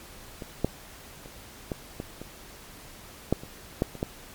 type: clicks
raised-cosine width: 2 ms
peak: -23 / -9 / -29 / -16 / -19 / -24 / -8 / -27 / -9 / -27 / -13 dBFS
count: 11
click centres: 0.422 / 0.646 / 1.259 / 1.718 / 2.001 / 2.216 / 3.326 / 3.435 / 3.821 / 3.953 / 4.029 s
effects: pink hiss -47 dBFS RMS until 4.34 s + MP3 96 kbps